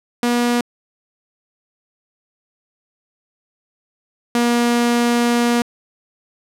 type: tone pair in turn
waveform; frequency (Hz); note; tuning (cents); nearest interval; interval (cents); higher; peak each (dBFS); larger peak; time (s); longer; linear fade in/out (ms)
sawtooth; 240.6 / 238.4; B3 / A#3; -45 / +39; unison; 16; first; -11 / -10; second; 0.23-0.61 / 4.35-5.62; second; 2
effects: low-pass 12000 Hz 12 dB/octave